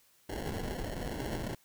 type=noise with sample-and-hold; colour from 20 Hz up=pink; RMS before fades=-37 dBFS; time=0.29-1.55 s; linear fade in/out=5 ms; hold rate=1225 Hz; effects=white hiss -66 dBFS RMS until 1.64 s

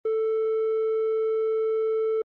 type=tone with quantisation; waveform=triangle; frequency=441.4 Hz; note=A4; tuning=5 cents sharp; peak=-20 dBFS; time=0.05-2.22 s; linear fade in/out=5 ms; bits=8; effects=low-pass 2000 Hz 12 dB/octave + Opus 24 kbps

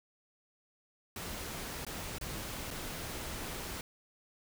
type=noise with dropouts; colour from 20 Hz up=pink; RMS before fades=-41 dBFS; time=1.16-3.81 s; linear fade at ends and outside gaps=2 ms; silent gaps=1.85-1.866 / 2.184-2.211 / 2.706-2.71 s; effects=none

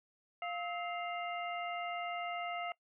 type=harmonic tone with a mistuned harmonic; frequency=698.5 Hz; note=F5; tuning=in tune; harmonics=1 / 2 / 3 / 4; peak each=-39 / -44 / -44 / -47 dBFS; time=0.42-2.72 s; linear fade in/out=2 ms; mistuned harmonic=2; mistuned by=-140 cents; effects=noise-tail reverb RT60 0.1 s tail -21 dB re dry

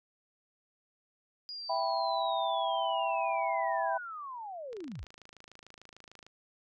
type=linear sweep; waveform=sine; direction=down; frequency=4900 to 41.88 Hz; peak=-39 dBFS; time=1.49-5.04 s; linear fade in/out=0 ms
type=chord; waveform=sine; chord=E minor; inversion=none; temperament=equal; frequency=659.3 / 784 / 987.8 Hz; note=E5 / G5 / B5; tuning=0 / 0 / 0 cents; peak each=-33 dBFS; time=1.69-3.98 s; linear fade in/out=10 ms
type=click train; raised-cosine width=0.2 ms; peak=-34 dBFS; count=42; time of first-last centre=4.73-6.266 s; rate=26.7 Hz
effects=none

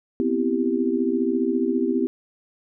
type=chord; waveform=sine; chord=C major seventh; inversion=third; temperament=equal with one note detuned; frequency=246.9 / 261.6 / 331.2 / 392 Hz; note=B3 / C4 / E4 / G4; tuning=0 / 0 / +8 / 0 cents; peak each=-25 dBFS; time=0.2-2.07 s; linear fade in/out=0 ms; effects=none

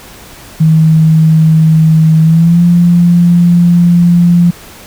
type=tone with pitch glide; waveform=sine; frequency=158.9 to 173.28 Hz; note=D#3 to F3; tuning=+37 to -13 cents; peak=-3 dBFS; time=0.6-4.51 s; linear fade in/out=10 ms; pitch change=+150 cents; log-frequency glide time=2.22-2.62 s; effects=pink hiss -33 dBFS RMS until 4.86 s

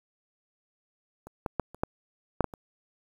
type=clicks; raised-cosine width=1 ms; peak=-30 / -16 / -12 / -30 / -12 / -7 / -13 / -27 dBFS; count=8; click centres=1.27 / 1.462 / 1.597 / 1.746 / 1.835 / 2.407 / 2.443 / 2.538 s; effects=8-bit

